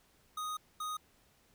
square tone bursts at uneven times, 1244.5 Hz, D#6, in tune, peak -37 dBFS, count 2, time 0.37-0.57 / 0.8-0.97 s, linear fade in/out 5 ms, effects pink hiss -68 dBFS RMS until 1.54 s

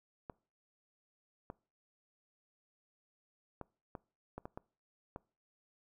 clicks, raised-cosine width 1 ms, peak -29 dBFS, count 8, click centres 0.298 / 1.501 / 3.613 / 3.952 / 4.38 / 4.455 / 4.575 / 5.161 s, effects noise-tail reverb RT60 0.4 s tail -24 dB re dry

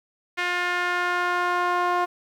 sawtooth tone with band-pass filter sweep, 355 Hz, F4, 28 cents sharp, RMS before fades -24 dBFS, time 0.37-2.06 s, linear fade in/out 20 ms, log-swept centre 2000 to 950 Hz, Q 2, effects 9-bit

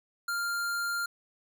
square tone, 1396.9 Hz, F6, in tune, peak -30 dBFS, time 0.28-1.06 s, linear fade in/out 5 ms, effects none

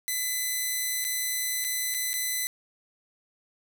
5% pulse tone with dropouts, 2010 Hz, B6, 30 cents sharp, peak -17 dBFS, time 0.08-2.47 s, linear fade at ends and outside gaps 0 ms, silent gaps 1.043-1.049 / 1.642-1.647 / 1.941-1.946 / 2.132-2.139 s, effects 9-bit

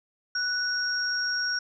sine tone pair together, 1480 / 5574 Hz, F#6 / F8, 0 / -4 cents, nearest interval octave + major seventh, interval 2296 cents, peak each -28 dBFS, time 0.35-1.59 s, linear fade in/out 5 ms, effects none

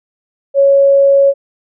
sine tone, 554.4 Hz, C#5, in tune, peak -5 dBFS, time 0.54-1.34 s, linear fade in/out 50 ms, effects none

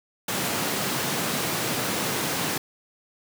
pink high-pass noise, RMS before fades -27 dBFS, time 0.28-2.58 s, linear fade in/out 5 ms, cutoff 130 Hz, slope 24 dB/octave, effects none

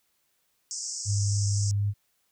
pink band-pass noise, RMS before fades -35 dBFS, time 0.71-1.71 s, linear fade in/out 0 ms, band 5100 to 8200 Hz, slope 96 dB/octave
sine tone with vibrato, 101.7 Hz, G#2, 36 cents flat, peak -23 dBFS, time 1.05-1.94 s, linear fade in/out 50 ms, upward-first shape triangle, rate 4 Hz, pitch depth 10 cents each way
effects white hiss -72 dBFS RMS until 2.31 s

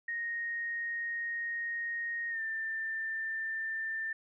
sine tone with pitch glide, 1864.7 to 1786.7 Hz, A#6 to A6, 0 to +26 cents, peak -33 dBFS, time 0.08-4.13 s, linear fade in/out 5 ms, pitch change -74 cents, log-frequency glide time 2.3-2.41 s, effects none

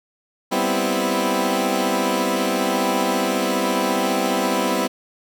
15% pulse chord, C major seventh, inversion second, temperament equal, 196 / 246.9 / 261.6 / 329.6 Hz, G3 / B3 / C4 / E4, 0 / 0 / 0 / 0 cents, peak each -18 dBFS, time 0.51-4.88 s, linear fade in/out 20 ms, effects none

